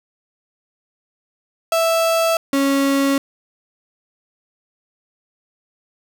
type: tone pair in turn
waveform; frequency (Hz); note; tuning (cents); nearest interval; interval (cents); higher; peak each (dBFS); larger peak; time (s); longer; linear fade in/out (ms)
35% pulse; 659.3 / 275.9; E5 / C#4; 0 / -8; octave + minor third; 1508; first; -13; neither; 1.72-2.37 / 2.53-3.18; neither; 2
effects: none